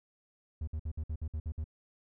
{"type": "tone bursts", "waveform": "triangle", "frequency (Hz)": 77.5, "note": "D#2", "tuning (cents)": -6, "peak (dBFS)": -31, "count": 9, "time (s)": [0.61, 1.642], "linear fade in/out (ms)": 5, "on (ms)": 64, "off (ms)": 57, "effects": []}